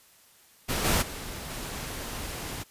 pink noise with level steps, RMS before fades -29 / -24 / -38 / -36 dBFS, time 0.68-2.64 s, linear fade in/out 20 ms, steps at 0.84 / 1.01 / 1.49 s, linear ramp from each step 20 ms, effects white hiss -58 dBFS RMS until 2.7 s + resampled to 32000 Hz

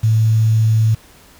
sine tone with quantisation, 110.7 Hz, A2, 11 cents sharp, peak -10 dBFS, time 0.03-0.95 s, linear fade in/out 10 ms, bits 6, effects pink hiss -46 dBFS RMS until 1.39 s

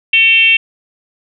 sine tone with frequency modulation, 2700 Hz, E7, 41 cents sharp, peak -6 dBFS, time 0.13-0.57 s, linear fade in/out 5 ms, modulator 451 Hz, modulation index 0.75, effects none

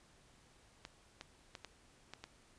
clicks, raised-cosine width 0.2 ms, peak -29 dBFS, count 6, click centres 0.851 / 1.211 / 1.552 / 1.647 / 2.136 / 2.24 s, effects pink hiss -66 dBFS RMS until 2.58 s + resampled to 22050 Hz

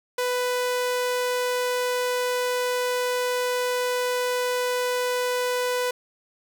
sawtooth tone, 496.4 Hz, B4, 9 cents sharp, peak -19 dBFS, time 0.18-5.91 s, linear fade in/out 5 ms, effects none

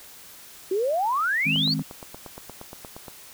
sine exponential sweep, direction up, 361.8 to 4670 Hz, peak -21 dBFS, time 0.71-1.74 s, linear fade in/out 5 ms
sine chord, Ab major, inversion second, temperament equal with one note detuned, 158.28 / 207.7 / 261.6 Hz, Eb3 / Ab3 / C4, +30 / 0 / 0 cents, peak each -27 / -31 / -29 dBFS, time 1.45-1.83 s, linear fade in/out 20 ms
click train, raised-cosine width 1 ms, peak -24 dBFS, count 14, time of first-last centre 1.56-3.082 s, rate 8.54 Hz
effects white hiss -46 dBFS RMS until 3.33 s

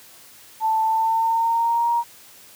sine tone with pitch glide, 883 to 940.9 Hz, A5 to A#5, +6 to +16 cents, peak -17 dBFS, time 0.6-2.04 s, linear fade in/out 50 ms, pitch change +110 cents, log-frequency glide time 0.82-1.9 s, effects white hiss -47 dBFS RMS until 2.55 s + high-pass 60 Hz 12 dB/octave

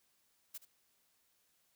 blue noise with echo, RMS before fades -45 dBFS, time 0.54-0.58 s, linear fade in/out 10 ms, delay 74 ms, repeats 1, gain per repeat -14 dB, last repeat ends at 0.654 s, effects white hiss -75 dBFS RMS until 1.75 s

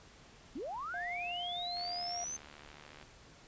sine linear sweep, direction up, 220 to 6272 Hz, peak -38 dBFS, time 0.55-2.37 s, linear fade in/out 10 ms
triangle tone, 706 Hz, F5, 19 cents sharp, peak -38 dBFS, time 0.94-2.24 s, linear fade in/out 0 ms
click train, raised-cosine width 0.3 ms, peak -36 dBFS, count 94, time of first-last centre 1.77-3.027 s, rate 74 Hz
effects pink hiss -58 dBFS RMS until 3.47 s + resampled to 16000 Hz

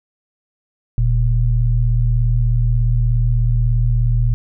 sine tone pair together, 41.02 / 117.7 Hz, E1 / A#2, -8 / +17 cents, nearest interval octave + tritone, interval 1825 cents, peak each -15 dBFS, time 0.98-4.34 s, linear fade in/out 0 ms, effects none

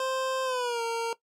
25% pulse tone with pitch glide, 523.3 to 460.9 Hz, C5 to A#4, 0 to -20 cents, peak -24 dBFS, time 0-1.13 s, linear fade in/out 2 ms, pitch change -220 cents, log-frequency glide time 0.44-0.82 s, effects noise-tail reverb RT60 0.1 s tail -17 dB re dry + low-pass 9000 Hz 12 dB/octave

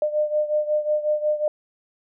sine beating tone pair, 602 / 607.5 Hz, D5 / D#5, +43 / -42 cents, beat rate 5.5 Hz, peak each -21 / -25 dBFS, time 0.02-1.48 s, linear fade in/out 2 ms, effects none

